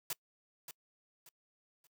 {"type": "noise with echo", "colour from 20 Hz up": "white", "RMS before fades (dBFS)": -37, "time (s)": [0.1, 0.13], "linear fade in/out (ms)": 2, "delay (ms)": 580, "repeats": 3, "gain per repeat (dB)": -10, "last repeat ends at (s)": 1.87, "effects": ["noise-tail reverb RT60 0.1 s tail -26 dB re dry", "high-pass 150 Hz 12 dB/octave"]}